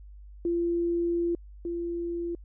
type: tone pair in turn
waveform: sine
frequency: 342.4 / 342.4 Hz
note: F4 / F4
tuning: -34 / -34 cents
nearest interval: unison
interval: 0 cents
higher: neither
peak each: -24 / -29 dBFS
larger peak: first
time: 0.45-1.35 / 1.65-2.35 s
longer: first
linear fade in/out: 2 ms
effects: added 50 Hz sine -44 dBFS peak until 2.44 s